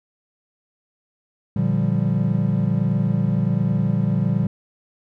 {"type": "chord", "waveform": "triangle", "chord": "G minor seventh", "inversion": "first", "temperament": "equal", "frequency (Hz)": [116.54, 146.83, 174.61, 196], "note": ["Bb2", "D3", "F3", "G3"], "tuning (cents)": [0, 0, 0, 0], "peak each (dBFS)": -21, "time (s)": [1.56, 4.47], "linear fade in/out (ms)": 5, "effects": []}